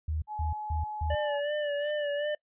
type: tone bursts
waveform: sine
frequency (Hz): 77.78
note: D#2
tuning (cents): 0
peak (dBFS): -28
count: 4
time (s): 0.08-1.15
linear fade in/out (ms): 5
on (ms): 140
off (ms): 170
type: tone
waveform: sine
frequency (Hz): 849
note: G#5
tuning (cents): +38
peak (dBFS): -34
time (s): 0.27-1.41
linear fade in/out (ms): 50
type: tone with vibrato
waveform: square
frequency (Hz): 587.3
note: D5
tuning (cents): 0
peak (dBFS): -29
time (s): 1.1-2.35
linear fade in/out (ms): 5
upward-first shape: sine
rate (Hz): 2.7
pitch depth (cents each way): 39
type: noise with exponential growth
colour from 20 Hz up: blue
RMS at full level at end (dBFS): -43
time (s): 1.58-1.91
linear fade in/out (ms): 1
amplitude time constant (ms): 71
effects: noise-tail reverb RT60 0.1 s tail -25 dB re dry + resampled to 8000 Hz